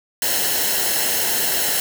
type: noise with comb filter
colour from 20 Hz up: white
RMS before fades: -20 dBFS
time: 0.22-1.8 s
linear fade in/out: 2 ms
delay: 0.84 ms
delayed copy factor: -0.6
effects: none